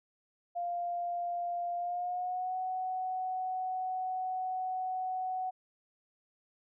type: tone with pitch glide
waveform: sine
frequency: 698.5 to 744.3 Hz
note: F5 to F#5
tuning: 0 to +10 cents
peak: -32 dBFS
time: 0.55-5.51 s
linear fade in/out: 20 ms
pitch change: +110 cents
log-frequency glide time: 1.76-2.57 s
effects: none